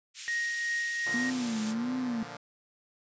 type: high-pass noise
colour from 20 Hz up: white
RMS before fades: -38 dBFS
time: 0.14-1.75 s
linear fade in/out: 50 ms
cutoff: 1900 Hz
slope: 24 dB/octave
type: tone with tremolo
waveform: triangle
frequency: 1873 Hz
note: A#6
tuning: 8 cents sharp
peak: -26 dBFS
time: 0.28-1.3 s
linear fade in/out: 0 ms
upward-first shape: triangle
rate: 2.7 Hz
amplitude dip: 35%
type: chord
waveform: 5% pulse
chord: Bb major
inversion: none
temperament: equal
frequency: 116.54 / 146.83 / 174.61 Hz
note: Bb2 / D3 / F3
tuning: 0 / 0 / 0 cents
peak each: -34 dBFS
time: 1.06-2.37 s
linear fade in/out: 5 ms
type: tone with vibrato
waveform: sine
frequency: 235.5 Hz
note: A#3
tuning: 18 cents sharp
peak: -29 dBFS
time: 1.14-2.23 s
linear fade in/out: 2 ms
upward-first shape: sine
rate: 1.5 Hz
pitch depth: 150 cents each way
effects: resampled to 16000 Hz